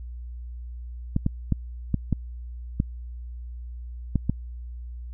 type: clicks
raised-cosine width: 5 ms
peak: -9 dBFS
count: 8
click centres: 1.164 / 1.264 / 1.523 / 1.943 / 2.127 / 2.801 / 4.157 / 4.296 s
effects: added 60 Hz sine -34 dBFS peak until 5.13 s